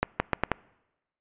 accelerating click train, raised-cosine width 0.5 ms, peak -7 dBFS, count 5, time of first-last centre 0.03-0.517 s, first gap 170 ms, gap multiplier 0.78, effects noise-tail reverb RT60 1.0 s tail -24 dB re dry + resampled to 8000 Hz

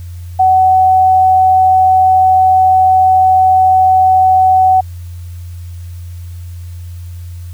sine tone, 751 Hz, F#5, 26 cents sharp, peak -5 dBFS, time 0.39-4.81 s, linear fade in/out 10 ms, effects added 87 Hz sine -24 dBFS peak until 7.53 s + white hiss -46 dBFS RMS until 7.53 s

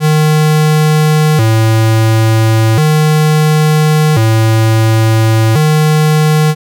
square tone with vibrato, 130.81 Hz, C3, in tune, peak -7 dBFS, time 0-6.55 s, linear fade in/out 50 ms, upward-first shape square, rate 0.36 Hz, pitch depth 280 cents each way, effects none

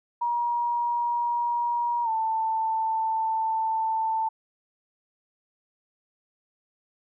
sine tone with pitch glide, 952 to 888.2 Hz, A#5 to A5, +36 to +16 cents, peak -23 dBFS, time 0.21-4.29 s, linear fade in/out 10 ms, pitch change -120 cents, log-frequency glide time 2.04-2.09 s, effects none

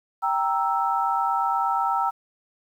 sine chord, E diminished, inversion first, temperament equal, 784 / 932.3 / 1318.5 Hz, G5 / Bb5 / E6, 0 / 0 / 0 cents, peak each -25 dBFS, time 0.22-2.11 s, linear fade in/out 20 ms, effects 9-bit

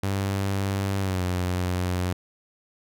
sawtooth tone with pitch glide, 98 to 90.39 Hz, G2 to F#2, 0 to -40 cents, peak -20 dBFS, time 0.03-2.13 s, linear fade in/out 5 ms, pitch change -140 cents, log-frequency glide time 0.99-1.24 s, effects none

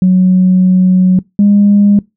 sine tone pair in turn, 184.5 / 203.5 Hz, F#3 / G#3, -5 / -35 cents, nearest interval major second, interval 170 cents, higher second, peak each -3 dBFS, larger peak neither, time 0.02-1.19 / 1.39-1.99 s, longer first, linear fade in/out 2 ms, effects noise-tail reverb RT60 0.2 s tail -23 dB re dry + tanh soft clip ceiling 0 dBFS

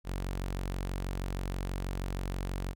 sawtooth tone, 46.25 Hz, F#1, in tune, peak -29 dBFS, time 0.04-2.75 s, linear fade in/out 50 ms, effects none

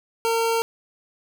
25% pulse tone, 456.9 Hz, A#4, 35 cents flat, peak -16 dBFS, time 0.25-0.62 s, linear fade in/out 0 ms, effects none

